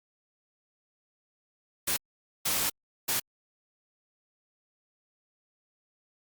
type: noise bursts at uneven times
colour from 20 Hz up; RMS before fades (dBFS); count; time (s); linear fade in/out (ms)
white; -28; 3; 1.87-1.97 / 2.45-2.7 / 3.08-3.2; 10
effects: Opus 48 kbps